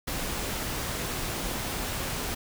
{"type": "noise", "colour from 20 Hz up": "pink", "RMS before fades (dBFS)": -32, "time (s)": [0.07, 2.35], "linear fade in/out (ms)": 10, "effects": []}